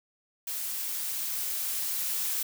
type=noise with level ramp; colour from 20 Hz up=blue; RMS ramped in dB=-34 to -30 dBFS; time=0.47-2.43 s; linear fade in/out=5 ms; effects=none